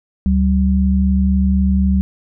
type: tone pair together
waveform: sine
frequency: 71.92 / 192 Hz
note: D2 / G3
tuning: -36 / -36 cents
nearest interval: octave + perfect fourth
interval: 1700 cents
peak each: -14 dBFS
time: 0.26-2.01 s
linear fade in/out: 0 ms
effects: none